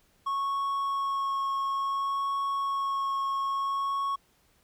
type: tone with vibrato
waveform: triangle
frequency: 1100 Hz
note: C#6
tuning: 14 cents flat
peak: -25 dBFS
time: 0.26-4.16 s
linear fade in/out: 10 ms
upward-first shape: sine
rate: 0.58 Hz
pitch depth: 10 cents each way
effects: pink hiss -66 dBFS RMS until 4.63 s